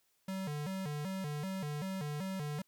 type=tone with vibrato; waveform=square; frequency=168 Hz; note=E3; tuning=33 cents sharp; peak=-37 dBFS; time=0.28-2.62 s; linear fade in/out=5 ms; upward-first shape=square; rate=2.6 Hz; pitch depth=220 cents each way; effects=white hiss -75 dBFS RMS until 2.67 s